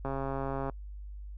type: click train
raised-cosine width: 1 ms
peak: -21 dBFS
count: 89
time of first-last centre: 0.05-0.697 s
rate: 136 Hz
effects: noise-tail reverb RT60 0.1 s tail -26 dB re dry + added 50 Hz sine -40 dBFS peak until 1.37 s